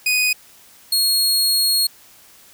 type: tone pair in turn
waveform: sawtooth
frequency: 2489 / 4300 Hz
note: D#7 / C8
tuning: 0 / +47 cents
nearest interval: major sixth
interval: 947 cents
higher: second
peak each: -12 dBFS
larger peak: neither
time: 0.06-0.33 / 0.92-1.87 s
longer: second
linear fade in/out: 5 ms
effects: white hiss -48 dBFS RMS until 2.53 s